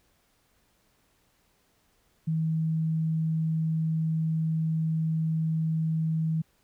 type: tone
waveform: sine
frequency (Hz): 160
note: D#3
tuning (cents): +49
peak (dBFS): -24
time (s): 2.27-6.42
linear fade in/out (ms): 10
effects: pink hiss -68 dBFS RMS until 6.63 s